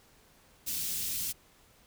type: band-stop noise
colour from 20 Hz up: white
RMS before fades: -34 dBFS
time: 0.66-1.33 s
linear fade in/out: 20 ms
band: 220 to 3500 Hz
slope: 12 dB/octave
effects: pink hiss -62 dBFS RMS until 1.86 s